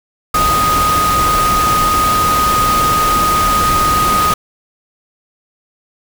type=tone in noise; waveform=sine; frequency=1244.5 Hz; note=D#6; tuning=in tune; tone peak=-11 dBFS; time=0.34-4.34 s; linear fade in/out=5 ms; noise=pink; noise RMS=-18 dBFS; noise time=0.34-4.34 s; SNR=+4 dB; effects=none